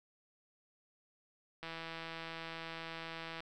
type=click train; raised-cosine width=0.3 ms; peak=-28 dBFS; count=292; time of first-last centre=1.63-3.404 s; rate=164 Hz; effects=none